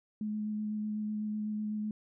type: tone with vibrato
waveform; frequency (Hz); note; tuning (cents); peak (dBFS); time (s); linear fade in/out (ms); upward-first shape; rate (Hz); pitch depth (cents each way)
sine; 212.4; G#3; +39; -32; 0.21-1.91; 2; square; 8; 9
effects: none